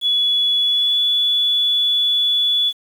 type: tone with pitch glide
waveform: sine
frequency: 3400 to 3430 Hz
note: G#7 to A7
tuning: +40 to -45 cents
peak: -14 dBFS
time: 0.01-2.73 s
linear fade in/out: 50 ms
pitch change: +15 cents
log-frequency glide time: 0.61-0.98 s
effects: 7-bit